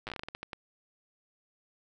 slowing click train, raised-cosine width 0.3 ms, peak -22 dBFS, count 13, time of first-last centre 0.07-0.532 s, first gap 8 ms, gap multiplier 1.26, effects none

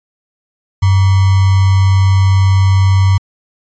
sine tone with sample-and-hold, 96.1 Hz, G2, 34 cents flat, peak -6 dBFS, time 0.82-3.18 s, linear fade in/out 10 ms, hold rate 1050 Hz, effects resampled to 16000 Hz

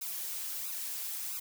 blue noise with flanger, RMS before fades -38 dBFS, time 0.01-1.4 s, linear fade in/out 10 ms, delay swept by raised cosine 0.77 to 4.97 ms, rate 1.5 Hz, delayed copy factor +1, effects none

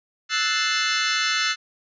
20% pulse chord, F# half-diminished seventh, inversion third, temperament equal, 1318.5 / 1480 / 1760 / 2093 Hz, E6 / F#6 / A6 / C7, 0 / 0 / 0 / 0 cents, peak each -21 dBFS, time 0.29-1.56 s, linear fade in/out 50 ms, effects resampled to 16000 Hz

